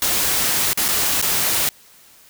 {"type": "noise with dropouts", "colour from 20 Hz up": "white", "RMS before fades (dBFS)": -19, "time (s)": [0.02, 1.69], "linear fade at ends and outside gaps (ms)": 1, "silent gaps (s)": [[0.732, 0.774], [0.882, 0.886], [1.215, 1.225]], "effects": ["white hiss -49 dBFS RMS until 2.29 s"]}